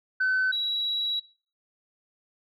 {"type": "tone pair in turn", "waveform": "sine", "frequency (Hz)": [1519, 3892], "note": ["F#6", "B7"], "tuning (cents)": [45, -26], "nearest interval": "octave + major third", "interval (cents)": 1629, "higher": "second", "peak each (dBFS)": [-20, -24], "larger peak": "first", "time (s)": [[0.2, 0.52], [0.52, 1.2]], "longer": "second", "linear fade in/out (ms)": 10, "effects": ["noise-tail reverb RT60 0.4 s tail -19 dB re dry", "tanh soft clip ceiling -19 dBFS"]}